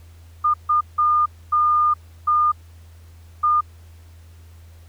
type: tone bursts at uneven times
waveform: sine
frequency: 1213 Hz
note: D#6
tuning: 44 cents flat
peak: -14 dBFS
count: 6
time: 0.44-0.54 / 0.69-0.81 / 0.98-1.26 / 1.52-1.94 / 2.27-2.52 / 3.43-3.61 s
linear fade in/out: 10 ms
effects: added 83 Hz sine -42 dBFS peak until 4.88 s + pink hiss -56 dBFS RMS until 4.88 s